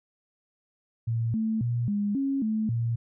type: tone with pitch steps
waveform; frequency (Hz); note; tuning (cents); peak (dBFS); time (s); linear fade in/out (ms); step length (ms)
sine; 115 / 220.8 / 119.4 / 204.5 / 273.6 / 217.8 / 116.5; A#2 / A3 / A#2 / G#3 / C#4 / A3 / A#2; -23 / +6 / +42 / -26 / -23 / -17 / -1; -24; 1.07-2.96; 10; 270
effects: none